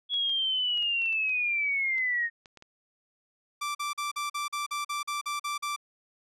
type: linear sweep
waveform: sine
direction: down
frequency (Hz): 3369 to 1841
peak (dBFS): -25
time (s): 0.09-2.3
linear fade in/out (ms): 50
type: clicks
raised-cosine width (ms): 0.2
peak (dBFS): -32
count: 12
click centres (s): 0.141 / 0.295 / 0.775 / 0.825 / 1.02 / 1.059 / 1.127 / 1.294 / 1.982 / 2.458 / 2.573 / 2.624
type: tone bursts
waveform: sawtooth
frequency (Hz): 1172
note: D6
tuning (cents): -4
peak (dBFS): -26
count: 12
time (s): 3.61-5.763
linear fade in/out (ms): 10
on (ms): 140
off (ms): 43
effects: low-pass 11000 Hz 12 dB/octave